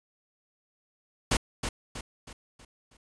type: noise with echo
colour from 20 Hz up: pink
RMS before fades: -24 dBFS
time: 1.31-1.37 s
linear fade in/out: 5 ms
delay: 320 ms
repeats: 5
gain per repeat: -7 dB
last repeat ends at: 2.97 s
effects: resampled to 22050 Hz